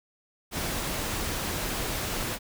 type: noise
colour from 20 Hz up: pink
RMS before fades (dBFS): -31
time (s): 0.51-2.39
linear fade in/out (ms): 50
effects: none